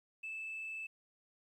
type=tone with frequency modulation; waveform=sine; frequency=2628 Hz; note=E7; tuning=6 cents flat; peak=-39 dBFS; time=0.23-0.87 s; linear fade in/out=10 ms; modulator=33.1 Hz; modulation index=0.36; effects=tanh soft clip ceiling -37 dBFS + 12-bit